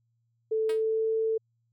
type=tone with pitch glide; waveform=sine; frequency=440 to 444.3 Hz; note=A4 to A4; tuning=0 to +17 cents; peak=-24 dBFS; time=0.51-1.38 s; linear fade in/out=10 ms; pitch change=+17 cents; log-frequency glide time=0.67-1.13 s
type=tone with exponential decay; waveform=5% pulse; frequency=316.9 Hz; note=D#4; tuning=32 cents sharp; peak=-25 dBFS; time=0.69-0.83 s; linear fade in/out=5 ms; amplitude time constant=30 ms
effects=added 116 Hz sine -70 dBFS peak until 1.72 s